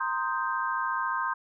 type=chord; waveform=sine; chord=C minor seventh; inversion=third; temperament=equal; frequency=932.3 / 1046.5 / 1244.5 / 1568 Hz; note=Bb5 / C6 / Eb6 / G6; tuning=0 / 0 / 0 / 0 cents; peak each=-34 / -30 / -34 / -32 dBFS; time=0-1.34 s; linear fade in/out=10 ms; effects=none